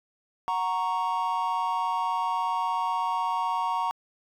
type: chord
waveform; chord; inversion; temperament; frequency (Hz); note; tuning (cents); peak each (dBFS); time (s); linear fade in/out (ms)
triangle; F# major; none; equal; 740 / 932.3 / 1108.7; F#5 / A#5 / C#6; 0 / 0 / 0; -30 / -25 / -28; 0.48-3.91; 0
effects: tanh soft clip ceiling -14 dBFS